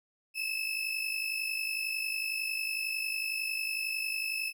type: tone pair together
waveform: 35% pulse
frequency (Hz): 2586 / 2637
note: E7 / E7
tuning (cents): -34 / 0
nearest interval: unison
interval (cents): 34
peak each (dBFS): -33 / -33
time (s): 0.34-4.53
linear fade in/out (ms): 50
effects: none